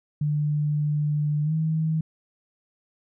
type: tone with pitch glide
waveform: sine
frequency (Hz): 148.9 to 158.67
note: D3 to D#3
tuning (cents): +24 to +34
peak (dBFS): -21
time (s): 0.21-2.01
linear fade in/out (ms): 5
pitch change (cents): +110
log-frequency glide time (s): 1.43-1.53
effects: none